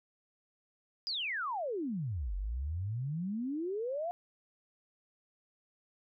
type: exponential two-way sweep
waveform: sine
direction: down then up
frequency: 5060 to 44.7 to 720 Hz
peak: -33 dBFS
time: 1.07-4.11 s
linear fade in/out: 0 ms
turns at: 2.35 s
effects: none